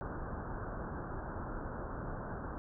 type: low-pass noise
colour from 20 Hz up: pink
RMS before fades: -41 dBFS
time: 0.01-2.58 s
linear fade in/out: 0 ms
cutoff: 1600 Hz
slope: 96 dB/octave
effects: none